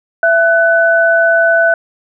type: tone pair together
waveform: sine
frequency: 667 / 1497.4 Hz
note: E5 / F#6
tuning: +20 / +20 cents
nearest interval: octave + major second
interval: 1400 cents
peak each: -10 dBFS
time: 0.23-1.74 s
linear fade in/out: 2 ms
effects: none